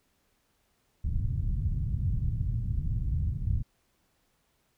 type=low-pass noise; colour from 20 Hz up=white; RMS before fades=-29 dBFS; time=1.04-3.63 s; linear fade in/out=10 ms; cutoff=120 Hz; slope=24 dB/octave; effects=pink hiss -72 dBFS RMS until 4.77 s